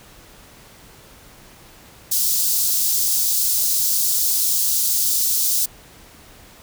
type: high-pass noise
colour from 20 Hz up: white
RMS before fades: -19 dBFS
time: 2.11-5.66 s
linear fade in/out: 10 ms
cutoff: 4500 Hz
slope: 24 dB/octave
effects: pink hiss -46 dBFS RMS until 6.62 s